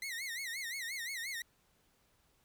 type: tone with vibrato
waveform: sawtooth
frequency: 2005 Hz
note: B6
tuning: 26 cents sharp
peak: -35 dBFS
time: 0.02-1.42 s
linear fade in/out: 2 ms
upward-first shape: sine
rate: 5.7 Hz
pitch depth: 170 cents each way
effects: pink hiss -72 dBFS RMS until 2.44 s